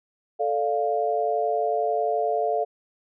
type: chord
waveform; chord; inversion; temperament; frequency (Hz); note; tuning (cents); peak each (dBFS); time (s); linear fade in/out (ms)
sine; D minor; second; equal; 440 / 587.3 / 698.5; A4 / D5 / F5; 0 / 0 / 0; -26 / -28 / -24; 0.39-2.65; 20
effects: none